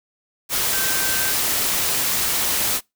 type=tone in noise; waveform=sine; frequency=1554 Hz; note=G6; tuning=16 cents flat; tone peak=-28 dBFS; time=0.7-1.34 s; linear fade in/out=50 ms; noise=white; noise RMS=-21 dBFS; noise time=0.49-2.81 s; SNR=-10 dB; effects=noise-tail reverb RT60 0.2 s tail -25 dB re dry